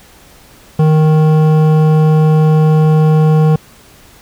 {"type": "tone with hard clipping", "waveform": "triangle", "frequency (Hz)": 155.56, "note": "D#3", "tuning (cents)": 0, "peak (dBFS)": -8, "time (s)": [0.79, 3.56], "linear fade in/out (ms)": 5, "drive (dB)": 16, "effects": ["pink hiss -42 dBFS RMS until 4.21 s"]}